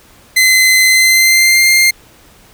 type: tone with pitch glide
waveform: sawtooth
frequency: 2049 to 2108 Hz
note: C7 to C7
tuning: -37 to +12 cents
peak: -3 dBFS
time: 0.36-1.91 s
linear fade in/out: 10 ms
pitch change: +49 cents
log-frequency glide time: 0.86-1.71 s
effects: pink hiss -44 dBFS RMS until 2.53 s